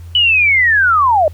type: linear sweep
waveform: sine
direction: down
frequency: 2993 to 580 Hz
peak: -8 dBFS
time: 0.15-1.28 s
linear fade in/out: 2 ms
effects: added 85 Hz sine -29 dBFS peak until 1.33 s + pink hiss -49 dBFS RMS until 1.33 s